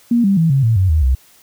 sine tone with pitch steps, 236.8 / 196.84 / 163.62 / 136.01 / 113.05 / 93.97 / 78.11 / 64.93 Hz, A#3 / G3 / E3 / C#3 / A2 / F#2 / D#2 / C2, +27 / +7 / -13 / -33 / +47 / +27 / +7 / -13 cents, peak -10 dBFS, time 0.11-1.15 s, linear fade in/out 5 ms, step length 130 ms, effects white hiss -49 dBFS RMS until 1.42 s

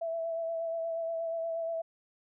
sine tone with vibrato, 661 Hz, E5, 5 cents sharp, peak -31 dBFS, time 0.01-1.82 s, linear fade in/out 10 ms, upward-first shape sine, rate 8.4 Hz, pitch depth 22 cents each way, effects none

